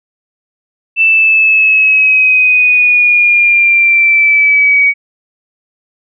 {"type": "linear sweep", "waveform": "sine", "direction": "down", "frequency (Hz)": [2660, 2250], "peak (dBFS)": -5, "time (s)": [0.96, 4.94], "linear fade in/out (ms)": 50, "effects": []}